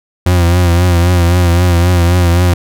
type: tone with vibrato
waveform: 40% pulse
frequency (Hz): 87.6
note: F2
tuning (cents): +6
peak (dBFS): -6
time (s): 0.26-2.54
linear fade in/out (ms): 5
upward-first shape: triangle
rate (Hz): 3.8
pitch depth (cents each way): 61
effects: none